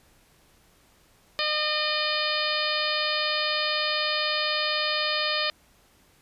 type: harmonic tone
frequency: 608 Hz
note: D#5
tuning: 40 cents flat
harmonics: 1 / 2 / 3 / 4 / 5 / 6 / 7 / 8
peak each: -32 / -32 / -32 / -32 / -32 / -32 / -32 / -32 dBFS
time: 1.39-5.5 s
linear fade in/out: 0 ms
effects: pink hiss -60 dBFS RMS until 6.21 s + resampled to 32000 Hz